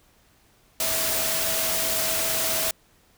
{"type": "tone in noise", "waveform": "sine", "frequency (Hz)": 650, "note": "E5", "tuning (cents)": -24, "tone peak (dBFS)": -33, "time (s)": [0.8, 2.71], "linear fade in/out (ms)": 2, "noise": "white", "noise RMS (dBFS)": -25, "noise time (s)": [0.8, 2.71], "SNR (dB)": -11, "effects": ["pink hiss -60 dBFS RMS until 3.17 s"]}